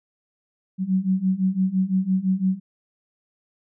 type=beating tone pair; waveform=sine; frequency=185 / 190.9 Hz; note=F#3 / G3; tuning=0 / -46 cents; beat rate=5.9 Hz; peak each=-23 / -21 dBFS; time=0.78-2.6 s; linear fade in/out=50 ms; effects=none